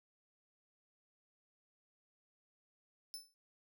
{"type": "tone with exponential decay", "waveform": "sawtooth", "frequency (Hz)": 5274, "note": "E8", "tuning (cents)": 0, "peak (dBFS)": -38, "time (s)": [3.14, 3.34], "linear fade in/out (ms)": 0, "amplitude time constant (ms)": 42, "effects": []}